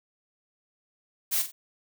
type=noise with echo; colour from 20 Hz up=blue; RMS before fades=-26 dBFS; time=1.31-1.43 s; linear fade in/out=20 ms; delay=45 ms; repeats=2; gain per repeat=-9 dB; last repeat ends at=1.52 s; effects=none